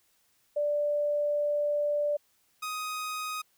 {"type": "tone pair in turn", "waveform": ["sine", "sawtooth"], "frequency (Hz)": [587.3, 1251.7], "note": ["D5", "D#6"], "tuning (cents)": [0, 10], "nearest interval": "octave + minor second", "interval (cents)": 1310, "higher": "second", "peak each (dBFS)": [-25, -29], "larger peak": "first", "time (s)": [[0.56, 2.17], [2.62, 3.42]], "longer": "first", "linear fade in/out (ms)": 10, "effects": ["white hiss -69 dBFS RMS until 3.57 s"]}